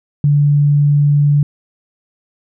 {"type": "tone", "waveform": "sine", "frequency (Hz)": 145.2, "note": "D3", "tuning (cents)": -19, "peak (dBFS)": -8, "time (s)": [0.24, 1.43], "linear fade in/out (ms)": 2, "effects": []}